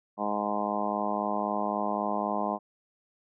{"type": "harmonic tone", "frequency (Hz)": 103.83, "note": "G#2", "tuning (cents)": 0, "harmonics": [2, 3, 4, 5, 6, 7, 8, 9, 10], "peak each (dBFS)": [-34, -38, -40, -40, -34, -34, -35, -37, -35], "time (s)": [0.17, 2.59], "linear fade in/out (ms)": 50, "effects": []}